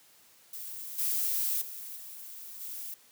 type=noise with level steps; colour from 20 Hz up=violet; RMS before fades=-41 / -30 / -42 / -45 / -40 dBFS; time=0.53-2.94 s; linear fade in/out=2 ms; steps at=0.98 / 1.61 / 1.96 / 2.6 s; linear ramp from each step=10 ms; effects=white hiss -60 dBFS RMS until 3.11 s + high-pass 100 Hz 12 dB/octave